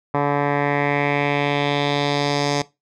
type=tone with low-pass filter sweep; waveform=10% pulse; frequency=143.8 Hz; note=D3; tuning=36 cents flat; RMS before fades=-20 dBFS; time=0.14-2.62 s; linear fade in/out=5 ms; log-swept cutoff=1300 to 5800 Hz; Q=2.5; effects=noise-tail reverb RT60 0.2 s tail -18 dB re dry